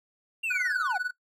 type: linear sweep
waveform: triangle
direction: down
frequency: 2794 to 700 Hz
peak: -26 dBFS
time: 0.43-0.98 s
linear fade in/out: 10 ms
type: tone with tremolo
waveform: triangle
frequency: 1480 Hz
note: F#6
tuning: in tune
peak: -23 dBFS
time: 0.5-1.11 s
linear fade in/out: 10 ms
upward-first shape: sine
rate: 20 Hz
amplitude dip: 85%
effects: noise-tail reverb RT60 0.1 s tail -20 dB re dry